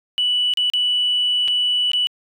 sine tone with dropouts, 2960 Hz, F#7, in tune, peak -15 dBFS, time 0.18-2.07 s, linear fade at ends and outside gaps 0 ms, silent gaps 0.537-0.573 / 0.7-0.736 / 1.478-1.482 / 1.917-1.934 s, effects tanh soft clip ceiling -11 dBFS

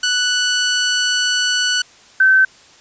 15% pulse / sine tone pair in turn, 1482 / 1538.9 Hz, F#6 / G6, +2 / -32 cents, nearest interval minor second, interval 66 cents, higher second, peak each -8 dBFS, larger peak neither, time 0.03-1.82 / 2.2-2.45 s, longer first, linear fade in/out 5 ms, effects white hiss -46 dBFS RMS until 2.8 s + resampled to 16000 Hz

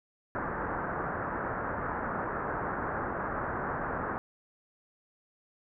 white low-pass noise, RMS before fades -34 dBFS, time 0.35-4.18 s, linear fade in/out 0 ms, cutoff 1600 Hz, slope 48 dB/octave, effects none

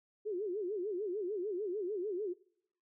sine tone with vibrato, 390 Hz, G4, 9 cents flat, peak -34 dBFS, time 0.25-2.34 s, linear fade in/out 20 ms, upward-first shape sine, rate 6.7 Hz, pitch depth 200 cents each way, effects noise-tail reverb RT60 0.7 s tail -23 dB re dry

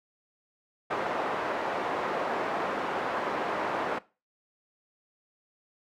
pink band-pass noise, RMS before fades -31 dBFS, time 0.9-3.99 s, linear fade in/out 10 ms, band 460 to 1300 Hz, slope 12 dB/octave, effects noise-tail reverb RT60 0.3 s tail -19 dB re dry

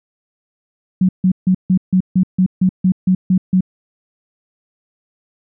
sine tone bursts, 185.3 Hz, F#3, 3 cents sharp, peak -9 dBFS, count 12, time 1.01-3.608 s, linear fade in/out 5 ms, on 79 ms, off 150 ms, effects none

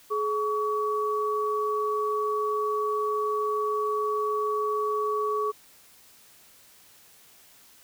sine tone pair together, 423.9 / 1131.7 Hz, G#4 / C#6, +35 / +35 cents, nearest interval octave + perfect fourth, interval 1700 cents, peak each -27 dBFS, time 0.1-5.52 s, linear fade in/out 20 ms, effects white hiss -55 dBFS RMS until 7.83 s

